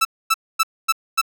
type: tone bursts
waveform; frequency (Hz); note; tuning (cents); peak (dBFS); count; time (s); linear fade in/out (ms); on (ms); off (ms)
sawtooth; 1318.5; E6; 0; -10; 5; 0.01-1.215; 10; 41; 250
effects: none